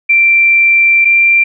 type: tone pair in turn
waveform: sine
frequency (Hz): 2354 / 2365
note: D7 / D7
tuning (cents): +3 / +12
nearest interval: unison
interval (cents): 9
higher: second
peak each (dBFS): -5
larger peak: neither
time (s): 0.09-1.05 / 1.05-1.44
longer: first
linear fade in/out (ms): 10
effects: none